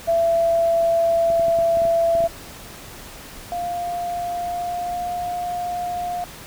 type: tone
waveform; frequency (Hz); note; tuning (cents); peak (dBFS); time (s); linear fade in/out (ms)
sine; 670; E5; +28; -15; 0.07-2.28; 20
type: clicks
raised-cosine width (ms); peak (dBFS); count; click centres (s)
3; -21; 10; 1.302 / 1.396 / 1.483 / 1.588 / 1.771 / 1.819 / 1.853 / 2.152 / 2.205 / 2.24
type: tone with pitch glide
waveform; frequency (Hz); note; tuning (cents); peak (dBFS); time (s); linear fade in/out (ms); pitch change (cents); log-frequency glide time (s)
sine; 700 to 708.1; F5 to F5; +4 to +24; -23; 3.52-6.24; 0; +20; 4.33-5.1
effects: pink hiss -39 dBFS RMS until 6.46 s